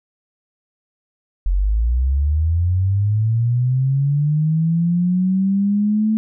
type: linear sweep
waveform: sine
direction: up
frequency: 42.97 to 220 Hz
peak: -14 dBFS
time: 1.46-6.17 s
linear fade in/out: 0 ms
effects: none